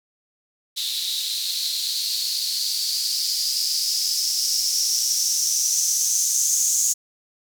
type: noise with band-pass filter sweep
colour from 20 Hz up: violet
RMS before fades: -23 dBFS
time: 0.76-6.94 s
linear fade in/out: 20 ms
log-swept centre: 3800 to 6600 Hz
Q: 7.1
effects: none